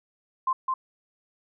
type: tone with echo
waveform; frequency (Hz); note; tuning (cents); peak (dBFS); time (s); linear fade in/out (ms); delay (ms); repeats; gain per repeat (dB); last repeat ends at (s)
sine; 1046.5; C6; 0; -21; 0.47-0.53; 5; 210; 1; -2; 0.74
effects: none

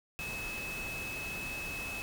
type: tone in noise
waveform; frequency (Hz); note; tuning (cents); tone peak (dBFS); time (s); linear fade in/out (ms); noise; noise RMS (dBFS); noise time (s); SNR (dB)
sine; 2586; E7; -34; -38; 0.19-2.02; 0; pink; -43; 0.19-2.02; +2
effects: none

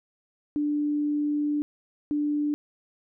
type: tone pair in turn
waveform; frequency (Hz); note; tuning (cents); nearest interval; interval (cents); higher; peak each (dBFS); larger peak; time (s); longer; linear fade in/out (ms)
sine; 294.9 / 294.9; D4 / D4; +7 / +7; unison; 0; neither; -23; neither; 0.56-1.62 / 2.11-2.54; first; 0
effects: none

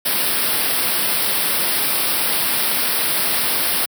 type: band-stop noise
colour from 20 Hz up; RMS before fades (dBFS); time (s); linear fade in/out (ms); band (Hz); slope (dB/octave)
white; -19; 0.05-3.86; 10; 5400 to 8600; 96
effects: high-pass 150 Hz 12 dB/octave

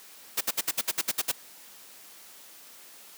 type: noise bursts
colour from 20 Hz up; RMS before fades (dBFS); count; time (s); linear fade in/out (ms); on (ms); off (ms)
white; -26; 10; 0.37-1.319; 10; 40; 61
effects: white hiss -50 dBFS RMS until 3.17 s + high-pass 200 Hz 12 dB/octave

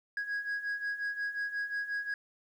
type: beating tone pair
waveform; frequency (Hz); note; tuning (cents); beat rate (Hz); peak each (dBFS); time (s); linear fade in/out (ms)
sine; 1650 / 1655.6; G#6 / G#6; -12 / -6; 5.6; -36 / -32; 0.17-2.14; 2
effects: tanh soft clip ceiling -30 dBFS + 11-bit

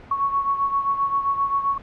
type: beating tone pair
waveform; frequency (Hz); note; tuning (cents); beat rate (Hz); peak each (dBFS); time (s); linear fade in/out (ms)
sine; 1108.7 / 1116.3; C#6 / C#6; 0 / +12; 7.6; -20 / -26; 0.11-1.78; 5
effects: pink hiss -44 dBFS RMS until 1.82 s + low-pass 2000 Hz 12 dB/octave

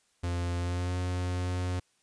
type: tone with pitch glide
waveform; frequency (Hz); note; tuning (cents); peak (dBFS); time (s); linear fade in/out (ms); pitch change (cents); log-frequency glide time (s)
45% pulse; 87.31 to 90.08; F2 to F#2; 0 to -46; -29; 0.23-1.8; 10; +54; 0.58-0.95
effects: white hiss -70 dBFS RMS until 2.02 s + resampled to 22050 Hz

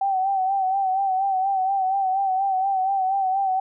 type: tone with vibrato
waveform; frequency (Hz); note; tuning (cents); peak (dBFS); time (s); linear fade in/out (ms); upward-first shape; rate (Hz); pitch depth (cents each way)
sine; 769; G5; -33; -19; 0.01-3.6; 5; sine; 4.2; 52
effects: none

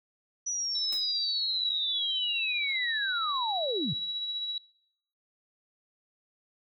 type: linear sweep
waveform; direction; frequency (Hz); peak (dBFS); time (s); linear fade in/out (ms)
sine; down; 5920 to 110.5; -29; 0.46-3.94; 10
type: tone with tremolo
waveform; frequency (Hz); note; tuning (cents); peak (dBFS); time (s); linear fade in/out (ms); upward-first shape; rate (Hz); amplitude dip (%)
sine; 3900; B7; -23; -30; 0.75-4.58; 2; sine; 15; 35
type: noise with exponential decay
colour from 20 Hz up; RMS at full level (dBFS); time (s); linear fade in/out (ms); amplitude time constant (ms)
white; -39; 0.92-1.09; 5; 35
effects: noise-tail reverb RT60 0.7 s tail -23 dB re dry

